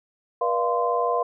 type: tone cluster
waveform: sine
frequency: 482.1 / 598 / 692 / 1036 Hz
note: B4 / D5 / F5 / C6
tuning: -42 / +31 / -16 / -17 cents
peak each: -25 / -30 / -25 / -25 dBFS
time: 0.41-1.23 s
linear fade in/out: 5 ms
effects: none